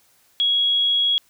sine tone, 3322 Hz, G#7, in tune, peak -16 dBFS, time 0.4-1.18 s, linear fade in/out 0 ms, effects white hiss -59 dBFS RMS until 1.29 s

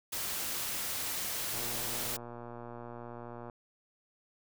white noise, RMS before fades -36 dBFS, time 0.12-2.17 s, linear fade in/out 10 ms
click train, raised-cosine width 1 ms, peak -31 dBFS, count 234, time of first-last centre 1.54-3.498 s, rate 119 Hz
effects none

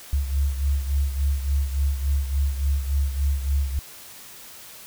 sine beating tone pair, 69 / 72.5 Hz, C#2 / D2, -7 / -22 cents, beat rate 3.5 Hz, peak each -21 / -27 dBFS, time 0.13-3.79 s, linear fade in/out 0 ms, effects white hiss -43 dBFS RMS until 4.86 s

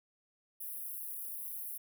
white high-pass noise, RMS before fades -42 dBFS, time 0.6-1.78 s, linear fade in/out 10 ms, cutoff 10000 Hz, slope 96 dB/octave, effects none

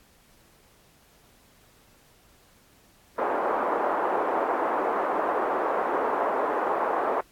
white band-pass noise, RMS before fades -26 dBFS, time 3.18-7.21 s, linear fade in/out 5 ms, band 340 to 1100 Hz, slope 24 dB/octave, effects pink hiss -59 dBFS RMS until 7.31 s + AAC 64 kbps

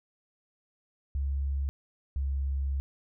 sine tone pair in turn, 69.1 / 68.42 Hz, C#2 / C#2, -5 / -22 cents, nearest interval unison, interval 17 cents, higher first, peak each -27 dBFS, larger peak neither, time 1.15-1.69 / 2.16-2.8 s, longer second, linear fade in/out 0 ms, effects none

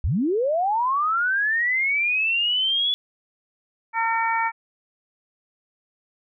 sine linear sweep, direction up, 52.1 to 3435 Hz, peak -19 dBFS, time 0.04-2.94 s, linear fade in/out 0 ms
harmonic tone, 454.8 Hz, A#4, 43 cents flat, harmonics 2 / 3 / 4 / 5, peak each -22 / -28 / -28 / -28 dBFS, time 3.93-4.52 s, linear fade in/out 50 ms
effects none

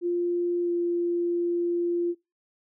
sine tone with pitch glide, 349.2 to 346.2 Hz, F4 to F4, 0 to -15 cents, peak -23 dBFS, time 0.01-2.15 s, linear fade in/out 50 ms, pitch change -15 cents, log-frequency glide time 0.63-0.7 s, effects noise-tail reverb RT60 0.3 s tail -26 dB re dry

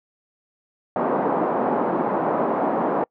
white band-pass noise, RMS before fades -22 dBFS, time 0.96-3.04 s, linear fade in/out 2 ms, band 190 to 940 Hz, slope 24 dB/octave, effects noise-tail reverb RT60 0.1 s tail -26 dB re dry

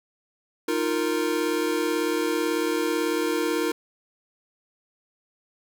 square chord, Eb suspended second, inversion none, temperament equal with one note detuned, 311.1 / 349.2 / 464 Hz, Eb4 / F4 / Bb4, 0 / 0 / -8 cents, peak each -28 dBFS, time 0.68-3.72 s, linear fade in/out 5 ms, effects none

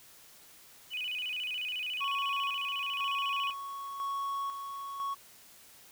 sine tone with vibrato, 2726 Hz, F7, 43 cents flat, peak -33 dBFS, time 0.9-3.54 s, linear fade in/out 50 ms, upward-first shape square, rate 14 Hz, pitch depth 150 cents each way
triangle tone with tremolo, 1108.7 Hz, C#6, in tune, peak -30 dBFS, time 2-5.15 s, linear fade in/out 20 ms, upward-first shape square, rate 1 Hz, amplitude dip 50%
effects white hiss -56 dBFS RMS until 5.91 s

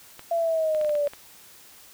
clicks, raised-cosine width 0.3 ms, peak -24 dBFS, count 8, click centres 0.194 / 0.748 / 0.813 / 0.847 / 0.894 / 0.953 / 1.072 / 1.135 s
sine linear sweep, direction down, 681 to 573 Hz, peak -21 dBFS, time 0.31-1.08 s, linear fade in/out 5 ms
effects white hiss -50 dBFS RMS until 1.93 s

